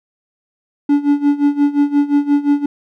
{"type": "tone with tremolo", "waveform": "triangle", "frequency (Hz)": 287.7, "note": "D4", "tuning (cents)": -36, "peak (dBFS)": -6, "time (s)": [0.89, 2.66], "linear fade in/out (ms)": 5, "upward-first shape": "sine", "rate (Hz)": 5.7, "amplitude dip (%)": 85, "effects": []}